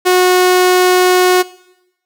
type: tone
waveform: sawtooth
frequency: 364.8 Hz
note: F#4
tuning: 24 cents flat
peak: -4 dBFS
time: 0.05-1.43 s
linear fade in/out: 20 ms
effects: noise-tail reverb RT60 0.9 s tail -20 dB re dry